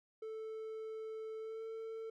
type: tone with pitch glide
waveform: triangle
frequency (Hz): 440 to 447.2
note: A4 to A4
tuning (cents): 0 to +28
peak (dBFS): -40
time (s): 0.22-2.1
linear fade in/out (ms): 5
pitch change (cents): +28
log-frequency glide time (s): 1.39-1.63
effects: none